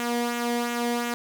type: tone with flanger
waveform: sawtooth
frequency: 238.7 Hz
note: A#3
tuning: 41 cents sharp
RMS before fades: -27 dBFS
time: 0-1.14 s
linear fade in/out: 0 ms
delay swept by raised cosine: 0.2 to 0.78 ms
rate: 2.8 Hz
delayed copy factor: -0.5
effects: none